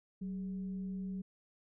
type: tone with frequency modulation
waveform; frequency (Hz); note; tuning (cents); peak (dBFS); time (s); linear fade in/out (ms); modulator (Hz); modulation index
sine; 189.2; F#3; +39; -37; 0.21-1.22; 10; 224; 0.22
effects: none